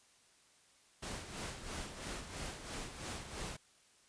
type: noise with tremolo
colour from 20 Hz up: pink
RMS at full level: -42 dBFS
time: 1.02-3.57 s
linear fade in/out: 10 ms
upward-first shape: sine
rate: 3 Hz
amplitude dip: 60%
effects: white hiss -67 dBFS RMS until 4.08 s + resampled to 22050 Hz